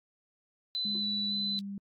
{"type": "tone with vibrato", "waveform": "sine", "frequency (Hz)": 3987, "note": "B7", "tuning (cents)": 16, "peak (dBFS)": -30, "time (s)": [0.75, 1.59], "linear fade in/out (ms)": 0, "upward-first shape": "square", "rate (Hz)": 1.8, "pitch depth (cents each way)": 13}
{"type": "tone with pitch glide", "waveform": "sine", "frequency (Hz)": [206, 199.1], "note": ["G#3", "G3"], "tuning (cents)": [-14, 27], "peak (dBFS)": -36, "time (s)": [0.85, 1.78], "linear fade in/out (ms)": 2, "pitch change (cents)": -59, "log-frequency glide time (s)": [1.1, 1.59]}
{"type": "tone with exponential decay", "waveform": "triangle", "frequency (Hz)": 349.2, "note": "F4", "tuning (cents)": 0, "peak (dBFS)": -39, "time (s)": [0.95, 1.08], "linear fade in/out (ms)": 0, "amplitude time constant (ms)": 27}
{"effects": ["AAC 48 kbps"]}